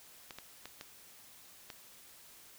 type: clicks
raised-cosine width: 0.2 ms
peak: -27 dBFS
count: 5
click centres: 0.308 / 0.386 / 0.656 / 0.811 / 1.702 s
effects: white hiss -57 dBFS RMS until 2.58 s